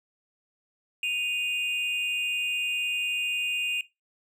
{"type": "tone pair together", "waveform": "triangle", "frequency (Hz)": [2489, 2799], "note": ["D#7", "F7"], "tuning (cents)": [0, 3], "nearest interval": "major second", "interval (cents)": 203, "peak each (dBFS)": -27, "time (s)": [1.03, 3.81], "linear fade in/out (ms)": 2, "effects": ["noise-tail reverb RT60 0.2 s tail -17 dB re dry"]}